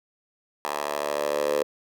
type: tone with high-pass filter sweep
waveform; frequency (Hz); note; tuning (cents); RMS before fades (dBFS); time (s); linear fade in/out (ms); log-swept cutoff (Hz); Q
10% pulse; 73.4; D2; 0; -27; 0.65-1.63; 0; 760 to 500; 5.4
effects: none